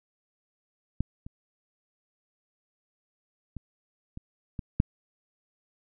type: clicks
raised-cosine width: 5 ms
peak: -14 / -28 / -25 / -26 / -21 / -8 dBFS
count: 6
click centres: 1.006 / 1.265 / 3.567 / 4.174 / 4.592 / 4.801 s
effects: none